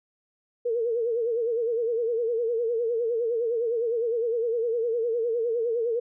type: tone with vibrato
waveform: sine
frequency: 464.7 Hz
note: A#4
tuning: 5 cents flat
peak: -23 dBFS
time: 0.65-6 s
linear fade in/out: 10 ms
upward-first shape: sine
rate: 9.8 Hz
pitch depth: 83 cents each way
effects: none